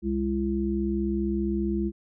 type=harmonic tone; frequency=67.6 Hz; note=C#2; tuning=43 cents flat; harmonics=1 / 3 / 5; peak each=-31 / -27 / -28 dBFS; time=0.02-1.92 s; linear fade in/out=50 ms; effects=none